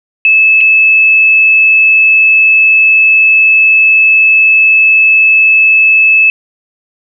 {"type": "tone with dropouts", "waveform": "sine", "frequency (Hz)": 2608, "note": "E7", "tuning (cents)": -19, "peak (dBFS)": -3, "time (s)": [0.25, 6.3], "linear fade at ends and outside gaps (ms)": 1, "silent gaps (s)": [0.607, 0.611], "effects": []}